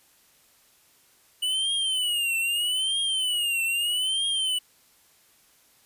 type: tone with vibrato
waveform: square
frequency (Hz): 2952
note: F#7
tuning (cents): -5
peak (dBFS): -24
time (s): 1.42-4.59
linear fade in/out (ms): 10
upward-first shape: triangle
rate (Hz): 0.79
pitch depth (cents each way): 170
effects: white hiss -60 dBFS RMS until 5.85 s + resampled to 32000 Hz